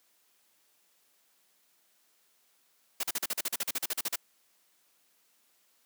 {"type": "noise bursts", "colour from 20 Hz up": "white", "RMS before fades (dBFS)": -31, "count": 16, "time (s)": [3, 4.159], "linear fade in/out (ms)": 5, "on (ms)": 34, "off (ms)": 41, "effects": ["white hiss -69 dBFS RMS until 5.85 s", "high-pass 200 Hz 12 dB/octave"]}